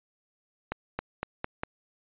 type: accelerating click train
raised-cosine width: 0.5 ms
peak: -15 dBFS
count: 5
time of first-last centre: 0.72-1.635 s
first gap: 270 ms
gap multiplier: 0.89
effects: resampled to 8000 Hz